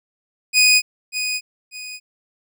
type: tone with echo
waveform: 20% pulse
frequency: 2489 Hz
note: D#7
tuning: in tune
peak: -6 dBFS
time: 0.53-0.82 s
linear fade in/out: 50 ms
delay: 590 ms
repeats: 2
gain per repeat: -10 dB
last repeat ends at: 2 s
effects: none